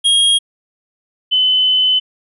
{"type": "tone pair in turn", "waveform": ["square", "sine"], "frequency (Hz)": [3264, 3028], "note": ["G#7", "F#7"], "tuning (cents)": [-31, 39], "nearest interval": "minor second", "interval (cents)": 130, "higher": "first", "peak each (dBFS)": -10, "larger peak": "neither", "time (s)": [[0.04, 0.39], [1.31, 2]], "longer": "second", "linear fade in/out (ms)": 20, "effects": ["resampled to 32000 Hz"]}